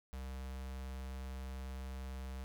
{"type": "tone with notch filter", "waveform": "square", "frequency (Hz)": 65.6, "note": "C2", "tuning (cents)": 5, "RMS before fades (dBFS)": -44, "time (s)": [0.13, 2.44], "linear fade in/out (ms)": 0, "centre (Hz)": 300, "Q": 2, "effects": []}